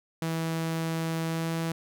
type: tone with pitch glide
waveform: sawtooth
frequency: 163.2 to 164.43 Hz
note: E3 to E3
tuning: -17 to -4 cents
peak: -24 dBFS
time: 0.22-1.72 s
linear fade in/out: 2 ms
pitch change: +13 cents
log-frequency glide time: 1.27-1.52 s
effects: none